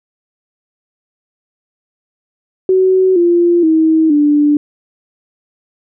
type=tone with pitch steps; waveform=sine; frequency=375 / 345.9 / 319 / 294.2 Hz; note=F#4 / F4 / D#4 / D4; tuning=+23 / -17 / +43 / +3 cents; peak=-7 dBFS; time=2.69-4.57 s; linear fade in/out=2 ms; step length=470 ms; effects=none